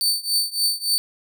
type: tone with tremolo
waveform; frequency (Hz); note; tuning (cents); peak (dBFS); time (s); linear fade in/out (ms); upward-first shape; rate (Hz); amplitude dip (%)
sawtooth; 4550; C#8; +44; -13; 0.01-0.98; 0; triangle; 3.5; 95
effects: none